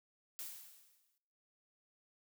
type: noise with exponential decay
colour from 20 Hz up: blue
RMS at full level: -43 dBFS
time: 0.39-1.18 s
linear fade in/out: 0 ms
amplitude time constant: 170 ms
effects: noise-tail reverb RT60 1.0 s tail -23 dB re dry